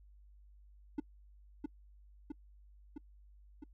triangle tone with echo, 293.3 Hz, D4, 2 cents flat, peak -30 dBFS, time 0.98-1 s, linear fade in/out 5 ms, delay 660 ms, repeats 4, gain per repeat -3 dB, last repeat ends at 3.64 s, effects noise-tail reverb RT60 0.1 s tail -25 dB re dry + added 50 Hz sine -57 dBFS peak until 3.73 s

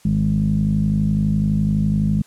15% pulse tone with low-pass filter, 51.91 Hz, G#1, in tune, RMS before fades -18 dBFS, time 0.05-2.22 s, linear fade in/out 5 ms, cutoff 190 Hz, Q 7.7, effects white hiss -52 dBFS RMS until 2.26 s + low-pass 10000 Hz 12 dB/octave

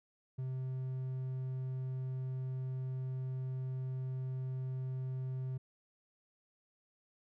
triangle tone, 130 Hz, C3, 11 cents flat, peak -34 dBFS, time 0.38-5.58 s, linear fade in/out 10 ms, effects none

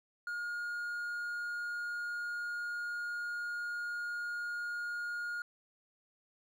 triangle tone, 1427 Hz, F6, 37 cents sharp, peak -34 dBFS, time 0.27-5.42 s, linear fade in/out 2 ms, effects none

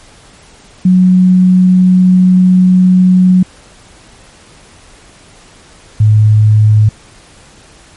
sine tone pair in turn, 183.6 / 107.11 Hz, F#3 / A2, -13 / -46 cents, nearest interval major sixth, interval 933 cents, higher first, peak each -3 dBFS, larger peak neither, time 0.85-3.43 / 6-6.89 s, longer first, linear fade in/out 5 ms, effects pink hiss -40 dBFS RMS until 7.96 s + MP3 48 kbps

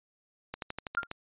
click train, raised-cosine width 0.3 ms, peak -20 dBFS, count 8, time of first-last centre 0.54-1.114 s, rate 12.2 Hz
sine tone with exponential decay, 1396.9 Hz, F6, in tune, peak -22 dBFS, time 0.97-1.07 s, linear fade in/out 5 ms, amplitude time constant 21 ms
effects resampled to 8000 Hz

